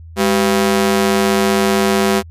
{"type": "ring-modulated tone", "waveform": "sawtooth", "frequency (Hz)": 296.5, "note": "D4", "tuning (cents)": 17, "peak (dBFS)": -5, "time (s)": [0.16, 2.23], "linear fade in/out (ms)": 50, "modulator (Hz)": 90.5, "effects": ["added 82 Hz sine -33 dBFS peak until 2.3 s", "resampled to 32000 Hz"]}